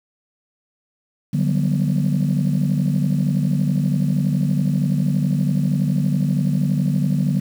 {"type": "chord", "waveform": "sine", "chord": "G major seventh", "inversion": "second", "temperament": "just", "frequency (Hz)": [147, 183.75, 196, 245], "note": ["D3", "F#3", "G3", "B3"], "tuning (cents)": [2, -12, 0, -14], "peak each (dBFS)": [-18, -21, -22, -24], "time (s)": [1.33, 7.4], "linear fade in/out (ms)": 10, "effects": ["tanh soft clip ceiling -10 dBFS", "7-bit"]}